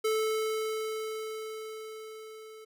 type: tone with level ramp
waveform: square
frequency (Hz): 437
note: A4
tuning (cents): -12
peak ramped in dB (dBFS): -26 to -47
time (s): 0.04-2.65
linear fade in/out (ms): 10
effects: none

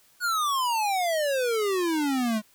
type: exponential sweep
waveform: square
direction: down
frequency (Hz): 1480 to 208.6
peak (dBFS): -24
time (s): 0.2-2.42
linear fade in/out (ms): 50
effects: white hiss -60 dBFS RMS until 2.54 s

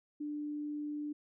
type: tone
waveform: sine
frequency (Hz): 296.3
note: D4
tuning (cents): +15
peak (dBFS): -36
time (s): 0.2-1.13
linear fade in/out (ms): 10
effects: none

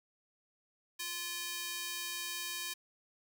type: tone with high-pass filter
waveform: square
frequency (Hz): 346.9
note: F4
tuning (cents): -12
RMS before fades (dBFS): -40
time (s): 0.99-2.74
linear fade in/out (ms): 10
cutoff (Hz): 2700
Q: 0.7
effects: none

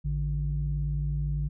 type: tone pair together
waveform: sine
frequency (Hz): 55 / 146.83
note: A1 / D3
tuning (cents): 0 / 0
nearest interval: octave + perfect fourth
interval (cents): 1700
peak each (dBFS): -28 / -28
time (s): 0.04-1.49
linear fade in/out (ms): 20
effects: tanh soft clip ceiling -19 dBFS

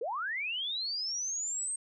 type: linear sweep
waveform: sine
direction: up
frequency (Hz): 415.3 to 8470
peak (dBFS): -32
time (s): 0.01-1.76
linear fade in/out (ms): 5
effects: none

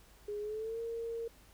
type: tone with pitch glide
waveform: sine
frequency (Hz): 415.3 to 460.8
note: G#4 to A#4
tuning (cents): 0 to -20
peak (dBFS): -36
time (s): 0.28-1.28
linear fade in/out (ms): 5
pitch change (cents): +180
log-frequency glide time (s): 0.4-0.8
effects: added 50 Hz sine -61 dBFS peak until 1.53 s + pink hiss -62 dBFS RMS until 1.53 s

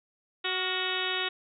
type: harmonic tone with a mistuned harmonic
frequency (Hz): 372.3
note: F#4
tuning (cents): +11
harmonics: 1 / 2 / 3 / 4 / 5 / 6 / 7 / 8 / 9 / 10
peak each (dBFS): -37 / -40 / -39 / -37 / -36 / -40 / -37 / -36 / -37 / -35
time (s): 0.44-1.29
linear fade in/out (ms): 10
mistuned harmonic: 4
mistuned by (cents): -57
effects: none

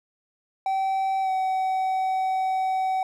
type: tone with pitch glide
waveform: triangle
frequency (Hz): 770 to 756.8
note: G5 to F#5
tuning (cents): -31 to +39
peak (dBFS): -20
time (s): 0.66-3.03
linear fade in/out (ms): 2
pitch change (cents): -30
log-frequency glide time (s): 1.22-1.3
effects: none

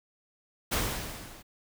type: noise with level ramp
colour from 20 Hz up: pink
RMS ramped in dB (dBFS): -26 to -51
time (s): 0.71-1.43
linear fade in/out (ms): 20
effects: none

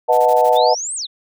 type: chord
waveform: sine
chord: B dominant seventh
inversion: none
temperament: equal with one note detuned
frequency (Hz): 493.9 / 622.3 / 727.7 / 880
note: B4 / D#5 / F#5 / A5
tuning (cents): 0 / 0 / -29 / 0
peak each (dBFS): -16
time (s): 0.08-0.75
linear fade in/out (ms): 20
type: noise bursts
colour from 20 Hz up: white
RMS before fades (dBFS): -36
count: 6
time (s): 0.12-0.578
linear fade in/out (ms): 10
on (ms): 58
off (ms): 22
type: exponential two-way sweep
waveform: sine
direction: up then down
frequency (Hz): 3400 to 8870 to 3400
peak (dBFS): -22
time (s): 0.55-1.07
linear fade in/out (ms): 20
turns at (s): 0.95
effects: none

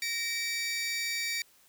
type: tone pair together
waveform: 20% pulse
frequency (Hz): 1864.7 / 2306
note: A#6 / D7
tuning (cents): 0 / -32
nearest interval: major third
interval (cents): 368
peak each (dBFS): -31 / -27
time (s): 0.02-1.42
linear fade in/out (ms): 2
effects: white hiss -62 dBFS RMS until 1.68 s

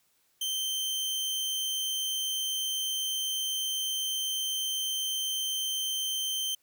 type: tone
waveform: sawtooth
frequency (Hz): 3116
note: G7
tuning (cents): -11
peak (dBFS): -26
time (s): 0.41-6.55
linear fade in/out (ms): 5
effects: white hiss -70 dBFS RMS until 6.62 s

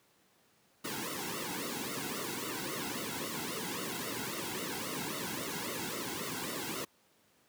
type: noise with flanger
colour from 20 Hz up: pink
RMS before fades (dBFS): -38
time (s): 0.84-6.85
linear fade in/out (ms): 10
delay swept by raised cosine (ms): 1.2 to 1.71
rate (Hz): 3.7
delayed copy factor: -0.95
effects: pink hiss -68 dBFS RMS until 7.48 s + high-pass 150 Hz 12 dB/octave

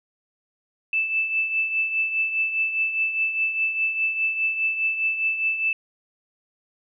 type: tone with tremolo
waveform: sine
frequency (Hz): 2637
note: E7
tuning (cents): 0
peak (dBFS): -18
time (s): 0.93-5.73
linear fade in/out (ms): 2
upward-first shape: triangle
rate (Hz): 4.9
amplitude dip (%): 65
effects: none

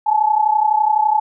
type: tone pair together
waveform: sine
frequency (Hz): 848.1 / 880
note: G#5 / A5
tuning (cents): +36 / 0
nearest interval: minor second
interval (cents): 64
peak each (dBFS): -14 / -17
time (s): 0.06-1.2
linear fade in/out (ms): 10
effects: none

